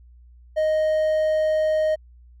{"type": "tone", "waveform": "triangle", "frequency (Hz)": 622.3, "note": "D#5", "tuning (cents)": 0, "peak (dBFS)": -16, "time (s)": [0.56, 1.96], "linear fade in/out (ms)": 20, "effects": ["added 60 Hz sine -46 dBFS peak until 2.4 s"]}